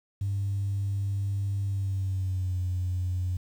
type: tone with pitch glide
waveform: sine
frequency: 99.2 to 90.97 Hz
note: G2 to F#2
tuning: +21 to -29 cents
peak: -25 dBFS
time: 0.21-3.37 s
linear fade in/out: 5 ms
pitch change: -150 cents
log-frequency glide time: 1.64-2.61 s
effects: tanh soft clip ceiling -22 dBFS + 9-bit